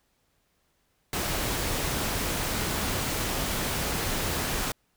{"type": "noise", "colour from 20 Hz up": "pink", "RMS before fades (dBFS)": -29, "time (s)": [1.13, 4.72], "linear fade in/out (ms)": 2, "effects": ["pink hiss -71 dBFS RMS until 4.96 s"]}